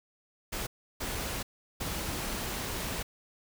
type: noise bursts at uneven times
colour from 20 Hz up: pink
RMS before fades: -35 dBFS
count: 3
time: 0.52-0.67 / 1-1.43 / 1.8-3.03 s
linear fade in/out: 10 ms
effects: none